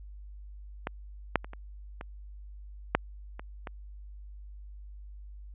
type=clicks; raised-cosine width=0.5 ms; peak=-16 / -7 / -27 / -28 / -24 / -6 / -25 / -22 dBFS; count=8; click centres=0.871 / 1.357 / 1.445 / 1.534 / 2.011 / 2.95 / 3.395 / 3.672 s; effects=added 50 Hz sine -43 dBFS peak until 5.54 s + resampled to 8000 Hz